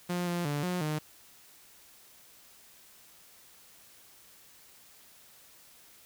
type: tone with pitch steps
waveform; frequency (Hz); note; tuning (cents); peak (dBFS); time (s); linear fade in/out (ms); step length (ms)
sawtooth; 177 / 174.1 / 145.6 / 179.6 / 152.9; F3 / F3 / D3 / F3 / D#3; +23 / -5 / -15 / +49 / -30; -26; 0.09-0.99; 10; 180
effects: white hiss -57 dBFS RMS until 6.05 s